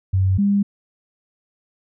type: tone pair in turn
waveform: sine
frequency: 94.9 / 201.1 Hz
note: F#2 / G3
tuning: +44 / +44 cents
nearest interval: octave + minor second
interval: 1300 cents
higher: second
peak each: -14 dBFS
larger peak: neither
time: 0.13-0.38 / 0.38-0.63 s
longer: neither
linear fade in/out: 10 ms
effects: none